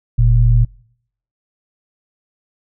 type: tone pair together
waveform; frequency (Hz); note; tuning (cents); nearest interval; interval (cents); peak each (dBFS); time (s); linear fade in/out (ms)
sine; 43.71 / 116.7; F1 / A#2; +2 / +2; octave + perfect fourth; 1700; -11; 0.18-0.65; 10
effects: noise-tail reverb RT60 0.7 s tail -25 dB re dry